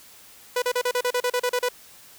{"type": "tone bursts", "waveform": "sawtooth", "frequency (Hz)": 493.9, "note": "B4", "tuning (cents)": 0, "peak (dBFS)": -17, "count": 12, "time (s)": [0.56, 1.688], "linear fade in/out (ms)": 5, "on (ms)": 61, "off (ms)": 36, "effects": ["white hiss -49 dBFS RMS until 2.18 s"]}